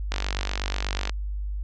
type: click train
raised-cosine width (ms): 0.2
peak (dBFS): -10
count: 48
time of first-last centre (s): 0.12-1.095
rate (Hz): 48.2
effects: added 50 Hz sine -27 dBFS peak until 1.63 s + low-pass 7000 Hz 12 dB/octave